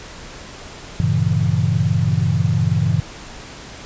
sine chord, G diminished seventh, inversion none, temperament equal, 98 / 116.54 / 138.59 / 164.81 Hz, G2 / Bb2 / Db3 / Fb3, 0 / 0 / 0 / 0 cents, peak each -20 dBFS, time 1-3 s, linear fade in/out 0 ms, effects pink hiss -36 dBFS RMS until 3.85 s + resampled to 16000 Hz

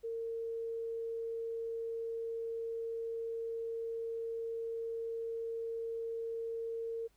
sine tone, 457.2 Hz, A#4, 34 cents flat, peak -36 dBFS, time 0.03-7.08 s, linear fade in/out 20 ms, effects added 50 Hz sine -70 dBFS peak until 7.16 s + pink hiss -73 dBFS RMS until 7.16 s

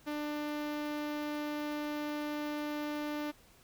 sawtooth tone with notch filter, 297.3 Hz, D4, 21 cents sharp, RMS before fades -37 dBFS, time 0.06-3.32 s, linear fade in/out 20 ms, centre 8500 Hz, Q 0.61, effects pink hiss -62 dBFS RMS until 3.63 s

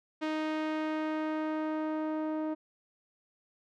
sawtooth tone with low-pass filter sweep, 311.1 Hz, D#4, in tune, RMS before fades -33 dBFS, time 0.21-2.55 s, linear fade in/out 20 ms, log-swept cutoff 3400 to 830 Hz, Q 0.8, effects none

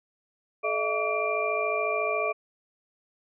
sine tone cluster, 431.2 / 617 / 671 / 1146 / 2379 Hz, A4 / D#5 / E5 / D6 / D7, -35 / -15 / +31 / -43 / +22 cents, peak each -31 dBFS, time 0.63-2.33 s, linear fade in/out 20 ms, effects none

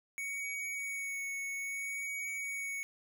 square tone with vibrato, 2232 Hz, C#7, 11 cents sharp, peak -37 dBFS, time 0.18-2.83 s, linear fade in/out 0 ms, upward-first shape sine, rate 0.61 Hz, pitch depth 15 cents each way, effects none

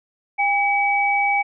sine tone pair together, 806.1 / 2280 Hz, G5 / C#7, +48 / +48 cents, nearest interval octave + tritone, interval 1800 cents, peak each -19 dBFS, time 0.38-1.43 s, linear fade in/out 20 ms, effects none

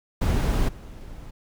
brown noise with level steps, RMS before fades -21 / -40 dBFS, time 0.21-1.31 s, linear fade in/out 10 ms, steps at 0.68 s, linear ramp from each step 10 ms, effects none

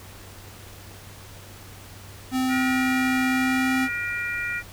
square tone with pitch glide, 258.6 to 260.9 Hz, C4 to C4, -20 to -5 cents, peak -22 dBFS, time 2.31-3.89 s, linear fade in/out 50 ms, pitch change +15 cents, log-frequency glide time 3.29-3.74 s
harmonic tone, 476.6 Hz, A#4, 38 cents sharp, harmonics 3 / 4 / 5, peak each -30 / -30 / -30 dBFS, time 2.48-4.63 s, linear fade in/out 50 ms
effects added 97 Hz sine -45 dBFS peak until 4.72 s + pink hiss -45 dBFS RMS until 4.72 s

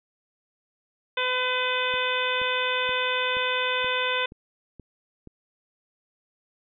harmonic tone, 505 Hz, B4, 39 cents sharp, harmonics 1 / 2 / 3 / 4 / 5 / 6 / 7, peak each -30 / -30 / -30 / -33 / -30 / -34 / -31 dBFS, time 1.17-4.26 s, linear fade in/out 5 ms
click train, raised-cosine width 3 ms, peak -30 dBFS, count 8, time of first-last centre 1.94-5.273 s, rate 2.1 Hz
effects none

